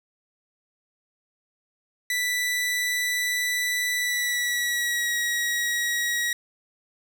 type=tone with pitch glide; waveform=sawtooth; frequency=1975.5 to 1906 Hz; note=B6 to A#6; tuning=0 to +38 cents; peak=-20 dBFS; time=2.1-6.33 s; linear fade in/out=2 ms; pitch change=-62 cents; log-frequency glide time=3.96-5.14 s; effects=none